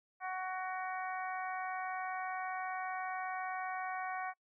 harmonic tone with a mistuned harmonic, 372.1 Hz, F#4, 10 cents sharp, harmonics 2 / 3 / 4 / 5 / 6, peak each -39 / -43 / -45 / -47 / -49 dBFS, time 0.2-4.34 s, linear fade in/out 50 ms, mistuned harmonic 6, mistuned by +21 cents, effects noise-tail reverb RT60 0.1 s tail -25 dB re dry

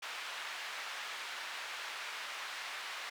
white band-pass noise, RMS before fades -43 dBFS, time 0.02-3.1 s, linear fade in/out 10 ms, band 950 to 2700 Hz, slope 12 dB/octave, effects none

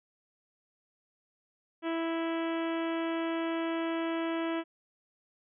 harmonic tone, 329.6 Hz, E4, in tune, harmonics 1 / 2 / 3 / 4 / 5 / 6 / 7 / 8 / 9 / 10, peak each -31 / -37 / -41 / -43 / -45 / -47 / -48 / -49 / -50 / -51 dBFS, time 1.82-4.64 s, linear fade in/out 50 ms, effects none

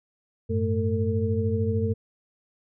sine tone cluster, 95.8 / 109.1 / 220.4 / 452.3 Hz, G2 / A2 / A3 / A4, -39 / -14 / +3 / +48 cents, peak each -25 / -30 / -29 / -28 dBFS, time 0.49-1.94 s, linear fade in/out 20 ms, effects none

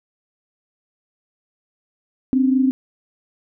sine tone pair together, 260 / 285.3 Hz, C4 / C#4, -11 / +50 cents, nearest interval major second, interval 161 cents, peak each -14 / -22 dBFS, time 2.33-2.71 s, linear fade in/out 0 ms, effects none

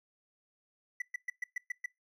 triangle tone bursts, 1975.5 Hz, B6, in tune, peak -31 dBFS, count 7, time 1-1.86 s, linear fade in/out 5 ms, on 20 ms, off 120 ms, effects noise-tail reverb RT60 0.2 s tail -23 dB re dry

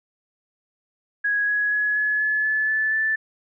sine tone with pitch steps, 1661.2 / 1674.7 / 1688.3 / 1702 / 1715.8 / 1729.7 / 1743.8 / 1757.9 Hz, G#6 / G#6 / G#6 / G#6 / A6 / A6 / A6 / A6, 0 / +14 / +28 / +42 / -44 / -30 / -16 / -2 cents, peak -19 dBFS, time 1.24-3.16 s, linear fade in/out 10 ms, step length 240 ms, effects none

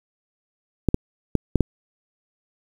clicks, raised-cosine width 3 ms, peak -4 dBFS, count 5, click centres 0.887 / 0.944 / 1.353 / 1.557 / 1.607 s, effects 7-bit

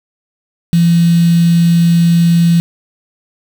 sine tone with quantisation, 169.4 Hz, E3, 48 cents sharp, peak -6 dBFS, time 0.73-2.6 s, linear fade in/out 0 ms, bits 4, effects none

